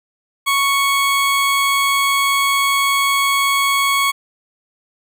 20% pulse tone, 1108.7 Hz, C#6, in tune, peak -9 dBFS, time 0.46-4.12 s, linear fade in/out 20 ms, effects none

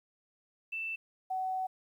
sine tone pair in turn, 2660 / 751.2 Hz, E7 / F#5, +15 / +26 cents, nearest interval octave + minor seventh, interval 2189 cents, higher first, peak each -34 / -31 dBFS, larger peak second, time 0.72-0.96 / 1.3-1.67 s, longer second, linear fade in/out 10 ms, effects 11-bit

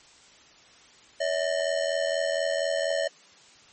square ring-modulated tone, 607 Hz, D#5, 43 cents flat, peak -22 dBFS, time 1.2-3.08 s, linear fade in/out 10 ms, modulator 42.1 Hz, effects white hiss -54 dBFS RMS until 3.72 s + MP3 32 kbps

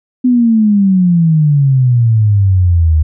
sine exponential sweep, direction down, 254.8 to 76 Hz, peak -6 dBFS, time 0.24-3.03 s, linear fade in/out 10 ms, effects none

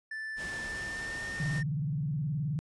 triangle tone with pitch glide, 1760 to 1820 Hz, A6 to A#6, 0 to -42 cents, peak -34 dBFS, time 0.11-1.63 s, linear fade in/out 5 ms, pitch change +58 cents, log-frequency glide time 0.54-1.28 s
pink noise, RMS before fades -43 dBFS, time 0.36-1.63 s, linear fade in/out 50 ms
sine tone with vibrato, 146.5 Hz, D3, 4 cents flat, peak -29 dBFS, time 1.4-2.59 s, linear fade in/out 0 ms, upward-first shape square, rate 19 Hz, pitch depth 160 cents each way
effects resampled to 22050 Hz

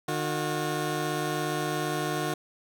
15% pulse tone pair together, 152.1 / 361.8 Hz, D#3 / F#4, -39 / -39 cents, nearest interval octave + minor third, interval 1500 cents, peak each -24 dBFS, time 0.08-2.34 s, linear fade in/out 5 ms, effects none

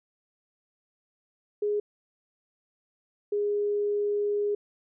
sine tone pair in turn, 415.3 / 412 Hz, G#4 / G#4, 0 / -14 cents, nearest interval unison, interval 14 cents, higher first, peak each -24 dBFS, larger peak neither, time 1.62-1.8 / 3.32-4.55 s, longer second, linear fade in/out 5 ms, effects none

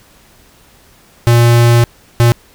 square tone bursts at uneven times, 118.4 Hz, A#2, 27 cents sharp, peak -6 dBFS, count 2, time 1.27-1.84 / 2.2-2.32 s, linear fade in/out 0 ms, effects pink hiss -46 dBFS RMS until 2.54 s

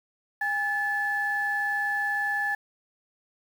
sine tone pair together, 814.6 / 1731 Hz, G#5 / A6, -34 / -29 cents, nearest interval octave + minor second, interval 1305 cents, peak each -30 / -25 dBFS, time 0.41-2.55 s, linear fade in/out 5 ms, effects tanh soft clip ceiling -17 dBFS + 8-bit

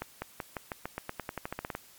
accelerating click train, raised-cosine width 0.5 ms, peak -19 dBFS, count 17, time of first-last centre 0.02-1.751 s, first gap 200 ms, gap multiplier 0.91, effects white hiss -56 dBFS RMS until 1.98 s + MP3 96 kbps

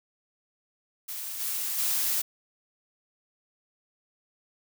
blue noise with level steps, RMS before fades -36 / -31 / -27 dBFS, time 1.08-2.22 s, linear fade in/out 10 ms, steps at 1.39 / 1.77 s, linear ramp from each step 20 ms, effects none

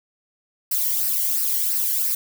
violet noise with flanger, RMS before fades -22 dBFS, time 0.71-2.15 s, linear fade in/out 5 ms, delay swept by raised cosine 0.29 to 0.82 ms, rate 2.9 Hz, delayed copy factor -0.55, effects none

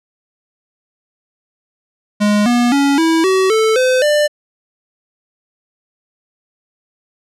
square tone with pitch steps, 207.7 / 241.4 / 280.5 / 325.9 / 378.7 / 440.1 / 511.4 / 594.3 Hz, G#3 / B3 / C#4 / E4 / F#4 / A4 / C5 / D5, 0 / -39 / +21 / -20 / +40 / 0 / -40 / +20 cents, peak -11 dBFS, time 2.2-4.28 s, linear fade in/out 20 ms, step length 260 ms, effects low-pass 9000 Hz 12 dB/octave

